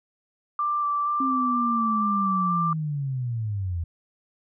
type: tone with vibrato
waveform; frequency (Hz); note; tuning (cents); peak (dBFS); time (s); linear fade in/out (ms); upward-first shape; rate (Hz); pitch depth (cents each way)
sine; 1174.7; D6; 0; -22; 0.59-2.73; 2; square; 2.1; 11
type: linear sweep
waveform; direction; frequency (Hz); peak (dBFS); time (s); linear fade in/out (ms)
sine; down; 270 to 81; -25; 1.2-3.84; 5
effects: none

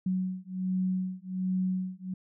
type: beating tone pair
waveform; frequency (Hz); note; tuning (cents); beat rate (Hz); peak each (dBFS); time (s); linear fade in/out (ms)
sine; 185 / 186.3; F#3 / F#3; 0 / +12; 1.3; -31; 0.06-2.14; 5
effects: none

